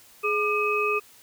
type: tone cluster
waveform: sine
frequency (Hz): 420.2 / 1201 / 2547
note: G#4 / D6 / D#7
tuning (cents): +20 / +38 / +40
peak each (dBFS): -26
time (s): 0.23-1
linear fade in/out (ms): 20
effects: white hiss -53 dBFS RMS until 1.22 s

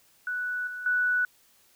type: tone with level steps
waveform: sine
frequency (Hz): 1480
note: F#6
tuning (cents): 0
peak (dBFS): -28 / -34 / -22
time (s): 0.27-1.25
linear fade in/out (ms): 2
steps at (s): 0.67 / 0.86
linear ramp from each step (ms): 2
effects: white hiss -62 dBFS RMS until 1.75 s

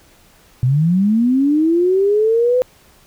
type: linear sweep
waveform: sine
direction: up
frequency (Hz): 120 to 510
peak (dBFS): -11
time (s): 0.63-2.62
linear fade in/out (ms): 0
effects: pink hiss -50 dBFS RMS until 3.06 s

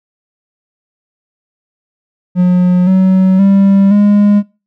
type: tone with pitch steps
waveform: triangle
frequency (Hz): 180 / 188.08 / 196.52 / 205.3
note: F#3 / F#3 / G3 / G#3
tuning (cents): -47 / +29 / +5 / -20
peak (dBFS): -3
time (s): 2.35-4.43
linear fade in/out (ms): 50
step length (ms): 520
effects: noise-tail reverb RT60 0.3 s tail -22 dB re dry

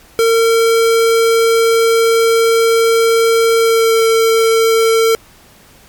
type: tone with pitch glide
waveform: square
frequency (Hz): 456.2 to 451.2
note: A#4 to A4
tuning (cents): -37 to +44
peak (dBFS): -9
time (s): 0.19-5.15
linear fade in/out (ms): 0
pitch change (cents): -19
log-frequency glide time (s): 3.57-3.98
effects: pink hiss -44 dBFS RMS until 5.88 s + MP3 96 kbps

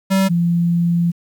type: tone pair in turn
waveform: square / sine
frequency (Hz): 192.3 / 171.32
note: G3 / F3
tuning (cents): -33 / -33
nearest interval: major second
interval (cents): 200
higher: first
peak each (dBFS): -13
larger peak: neither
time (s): 0.1-0.29 / 0.29-1.12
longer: second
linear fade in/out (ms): 20
effects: 8-bit

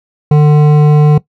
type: tone with hard clipping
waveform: sine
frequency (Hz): 149.5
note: D3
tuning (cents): +31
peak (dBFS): -5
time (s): 0.31-1.18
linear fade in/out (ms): 5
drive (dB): 11
effects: noise-tail reverb RT60 0.1 s tail -18 dB re dry

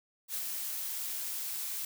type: noise with ADSR envelope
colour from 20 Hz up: blue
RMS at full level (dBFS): -35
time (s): 0.28-1.85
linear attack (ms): 65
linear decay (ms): 61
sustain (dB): -2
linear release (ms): 3
effects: none

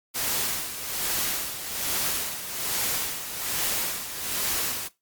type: noise with tremolo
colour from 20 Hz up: white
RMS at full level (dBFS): -26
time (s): 0.14-4.89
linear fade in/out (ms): 20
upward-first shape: sine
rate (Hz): 1.2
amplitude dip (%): 65
effects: noise-tail reverb RT60 0.2 s tail -18 dB re dry + Opus 48 kbps

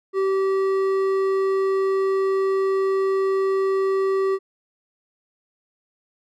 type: tone with hard clipping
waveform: triangle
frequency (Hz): 386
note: G4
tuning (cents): -27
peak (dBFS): -20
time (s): 0.13-4.39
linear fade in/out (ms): 50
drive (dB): 12
effects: none

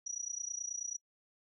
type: tone with amplitude modulation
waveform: sine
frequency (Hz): 5820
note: F#8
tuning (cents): -29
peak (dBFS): -33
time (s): 0.06-0.97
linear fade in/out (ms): 10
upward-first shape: sine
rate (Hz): 29.3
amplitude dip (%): 90
effects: noise-tail reverb RT60 0.1 s tail -25 dB re dry

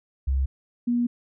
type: tone pair in turn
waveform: sine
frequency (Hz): 66.9 / 240.3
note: C2 / B3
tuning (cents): +39 / -47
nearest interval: octave + minor seventh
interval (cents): 2214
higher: second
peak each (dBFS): -20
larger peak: neither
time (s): 0.27-0.46 / 0.87-1.07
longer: second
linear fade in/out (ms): 10
effects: none

